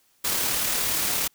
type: noise with amplitude modulation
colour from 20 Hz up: white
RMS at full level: -24 dBFS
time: 0.24-1.28 s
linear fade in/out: 10 ms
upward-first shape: sine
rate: 37.2 Hz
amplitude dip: 25%
effects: white hiss -64 dBFS RMS until 1.34 s